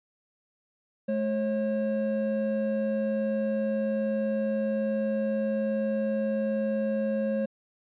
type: tone pair together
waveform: triangle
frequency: 214.4 / 542 Hz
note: A3 / C#5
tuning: -45 / -39 cents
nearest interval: octave + major third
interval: 1606 cents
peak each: -26 / -26 dBFS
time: 1.08-7.46 s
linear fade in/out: 10 ms
effects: resampled to 8000 Hz